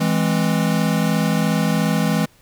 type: chord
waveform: square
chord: E augmented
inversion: none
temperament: equal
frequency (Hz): 164.81 / 207.7 / 261.6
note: E3 / G#3 / B#3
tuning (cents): 0 / 0 / 0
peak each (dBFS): -20 / -21 / -25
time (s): 0-2.26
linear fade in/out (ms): 10
effects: pink hiss -54 dBFS RMS until 2.41 s